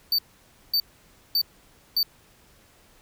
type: tone bursts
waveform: square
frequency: 4582 Hz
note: D8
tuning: 44 cents flat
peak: -20 dBFS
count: 4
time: 0.12-2.03 s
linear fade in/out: 2 ms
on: 65 ms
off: 550 ms
effects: pink hiss -57 dBFS RMS until 3.01 s